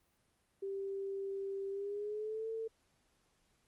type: tone with pitch glide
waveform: sine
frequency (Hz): 392 to 447.7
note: G4 to A4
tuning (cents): 0 to +30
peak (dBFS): -37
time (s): 0.62-2.68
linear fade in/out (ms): 10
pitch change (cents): +230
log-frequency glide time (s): 1.7-2.49
effects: pink hiss -75 dBFS RMS until 3.67 s + Opus 32 kbps